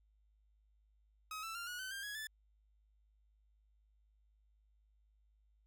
sawtooth tone with pitch steps, 1269 / 1328.2 / 1390.3 / 1455.2 / 1523.1 / 1594.2 / 1668.7 / 1746.6 Hz, D#6 / E6 / F6 / F#6 / F#6 / G6 / G#6 / A6, +34 / +13 / -8 / -29 / +50 / +29 / +8 / -13 cents, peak -39 dBFS, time 1.31-2.27 s, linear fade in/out 2 ms, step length 120 ms, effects added 52 Hz sine -69 dBFS peak until 5.66 s

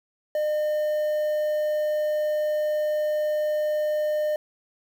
triangle tone with quantisation, 606 Hz, D#5, 46 cents flat, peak -20 dBFS, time 0.35-4.36 s, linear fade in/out 2 ms, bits 8, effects none

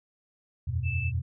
sine chord, E suspended second, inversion none, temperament equal, 82.41 / 92.5 / 123.47 Hz, E2 / F#2 / B2, 0 / 0 / 0 cents, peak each -31 dBFS, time 0.67-1.22 s, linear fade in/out 10 ms
sine tone, 2637 Hz, E7, in tune, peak -33 dBFS, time 0.83-1.12 s, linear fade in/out 50 ms
effects none

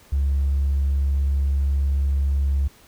triangle tone, 69.3 Hz, C#2, in tune, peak -14 dBFS, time 0.12-2.68 s, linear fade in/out 10 ms, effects tanh soft clip ceiling -15 dBFS + pink hiss -52 dBFS RMS until 2.87 s

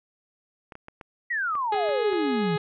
clicks, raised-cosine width 0.5 ms, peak -26 dBFS, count 8, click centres 0.722 / 0.754 / 0.884 / 1.012 / 1.553 / 1.744 / 1.892 / 2.131 s
sine exponential sweep, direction down, 1984 to 152.9 Hz, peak -24 dBFS, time 1.3-2.57 s, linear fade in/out 10 ms
harmonic tone, 417.7 Hz, G#4, 10 cents sharp, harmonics 1 / 2 / 3 / 4 / 5 / 6 / 7 / 8 / 9 / 10, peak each -27 / -33 / -37 / -39 / -41 / -43 / -44 / -45 / -46 / -47 dBFS, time 1.72-2.58 s, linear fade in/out 5 ms
effects none

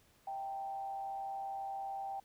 sine tone with frequency modulation, 784 Hz, G5, in tune, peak -38 dBFS, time 0.27-2.2 s, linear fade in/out 5 ms, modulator 134 Hz, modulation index 0.35, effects pink hiss -68 dBFS RMS until 2.24 s

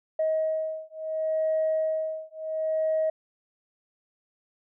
sine beating tone pair, 632 / 632.71 Hz, D#5 / D#5, +27 / +29 cents, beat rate 0.71 Hz, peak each -27 dBFS, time 0.19-3.1 s, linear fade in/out 5 ms, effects tanh soft clip ceiling -18 dBFS

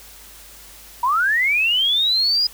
sine linear sweep, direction up, 930 to 4978 Hz, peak -15 dBFS, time 1.03-2.47 s, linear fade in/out 5 ms, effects added 50 Hz sine -49 dBFS peak until 2.53 s + white hiss -43 dBFS RMS until 2.53 s

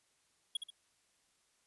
square tone with echo, 3322 Hz, G#7, in tune, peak -33 dBFS, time 0.55-0.57 s, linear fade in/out 5 ms, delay 67 ms, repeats 2, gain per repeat -7 dB, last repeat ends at 0.704 s, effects white hiss -74 dBFS RMS until 1.66 s + resampled to 24000 Hz

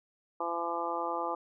harmonic tone, 169.9 Hz, F3, 47 cents flat, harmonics 2 / 3 / 4 / 5 / 6 / 7, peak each -40 / -38 / -39 / -36 / -38 / -37 dBFS, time 0.4-1.35 s, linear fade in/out 5 ms, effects none

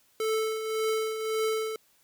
square tone with tremolo, 439.1 Hz, A4, 4 cents flat, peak -25 dBFS, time 0.2-1.76 s, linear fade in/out 2 ms, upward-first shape triangle, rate 1.8 Hz, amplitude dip 60%, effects white hiss -65 dBFS RMS until 2.03 s

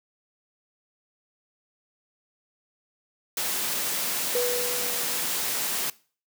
white noise, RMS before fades -28 dBFS, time 3.37-5.9 s, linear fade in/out 2 ms
sine tone with exponential decay, 490 Hz, B4, 14 cents flat, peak -22 dBFS, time 4.35-5.69 s, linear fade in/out 1 ms, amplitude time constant 290 ms
effects noise-tail reverb RT60 0.4 s tail -21 dB re dry + high-pass 150 Hz 12 dB/octave

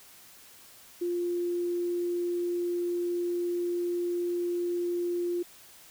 sine tone, 349.7 Hz, F4, 2 cents sharp, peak -27 dBFS, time 1.01-5.43 s, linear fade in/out 10 ms, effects white hiss -53 dBFS RMS until 5.9 s

